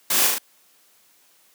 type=noise with echo; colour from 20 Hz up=white; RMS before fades=-21 dBFS; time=0.1-0.27 s; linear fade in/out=5 ms; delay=38 ms; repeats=3; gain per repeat=-2 dB; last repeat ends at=0.384 s; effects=white hiss -58 dBFS RMS until 1.54 s + high-pass 200 Hz 12 dB/octave